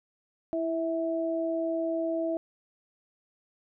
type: tone pair together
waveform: sine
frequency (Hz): 330 / 653.7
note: E4 / E5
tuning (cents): +2 / -15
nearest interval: octave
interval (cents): 1183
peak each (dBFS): -30 / -29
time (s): 0.53-2.37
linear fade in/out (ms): 0
effects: none